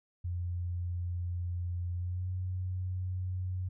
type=tone with pitch glide; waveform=sine; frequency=88 to 91.9 Hz; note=F2 to F#2; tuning=+14 to -11 cents; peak=-32 dBFS; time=0.24-3.69 s; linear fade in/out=10 ms; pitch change=+75 cents; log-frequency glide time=1.94-2.29 s; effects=none